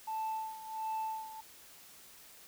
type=tone with tremolo; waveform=sine; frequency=880 Hz; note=A5; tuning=in tune; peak=-31 dBFS; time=0.07-1.41 s; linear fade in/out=10 ms; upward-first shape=sine; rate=1.4 Hz; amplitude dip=80%; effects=tanh soft clip ceiling -32 dBFS + white hiss -56 dBFS RMS until 2.47 s